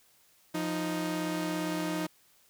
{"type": "tone pair together", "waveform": "sawtooth", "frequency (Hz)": [174.61, 311.6], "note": ["F3", "D#4"], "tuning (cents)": [0, 3], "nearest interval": "minor seventh", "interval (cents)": 1003, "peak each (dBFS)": [-31, -28], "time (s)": [0.54, 2.07], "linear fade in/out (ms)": 10, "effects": ["white hiss -64 dBFS RMS until 2.49 s"]}